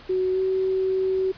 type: tone with pitch glide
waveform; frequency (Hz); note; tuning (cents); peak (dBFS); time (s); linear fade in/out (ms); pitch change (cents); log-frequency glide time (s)
sine; 371.7 to 378.2; F#4 to F#4; +8 to +38; -20; 0.09-1.32; 10; +30; 0.32-0.39
effects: pink hiss -46 dBFS RMS until 1.37 s + resampled to 11025 Hz